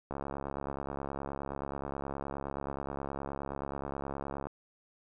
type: click train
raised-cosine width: 1 ms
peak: -23 dBFS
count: 304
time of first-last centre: 0.11-4.47 s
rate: 69.5 Hz
effects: none